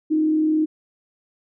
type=tone with frequency modulation; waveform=sine; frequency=311.1 Hz; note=D#4; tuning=in tune; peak=-16 dBFS; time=0.1-0.66 s; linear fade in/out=20 ms; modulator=39.3 Hz; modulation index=0.29; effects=none